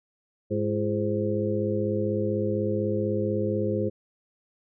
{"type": "harmonic tone with a mistuned harmonic", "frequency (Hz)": 104.3, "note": "G#2", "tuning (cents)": 8, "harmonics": [1, 2, 3, 4, 5], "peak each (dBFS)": [-30, -30, -30, -30, -30], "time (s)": [0.5, 3.9], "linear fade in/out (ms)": 20, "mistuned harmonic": 3, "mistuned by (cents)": 150, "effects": []}